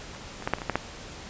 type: clicks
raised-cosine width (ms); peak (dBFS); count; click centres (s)
0.5; -27 / -22 / -11 / -7 / -22 / -19 / -10 / -8; 8; 0.149 / 0.424 / 0.475 / 0.536 / 0.585 / 0.618 / 0.697 / 0.756
effects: pink hiss -42 dBFS RMS until 1.29 s + resampled to 16000 Hz